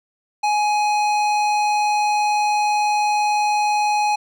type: tone with hard clipping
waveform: triangle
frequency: 837 Hz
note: G#5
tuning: 13 cents sharp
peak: -18 dBFS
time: 0.43-4.16 s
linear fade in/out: 10 ms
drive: 18 dB
effects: none